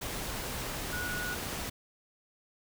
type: tone in noise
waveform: sine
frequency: 1459 Hz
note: F#6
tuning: 25 cents flat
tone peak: -35 dBFS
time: 0.92-1.35 s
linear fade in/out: 10 ms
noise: pink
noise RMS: -37 dBFS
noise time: 0.01-1.7 s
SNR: -1 dB
effects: none